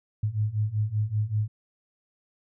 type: beating tone pair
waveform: sine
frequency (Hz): 103.83 / 109.03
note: G#2 / A2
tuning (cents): 0 / -15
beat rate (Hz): 5.2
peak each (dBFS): -28 / -26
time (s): 0.23-1.48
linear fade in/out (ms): 5
effects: none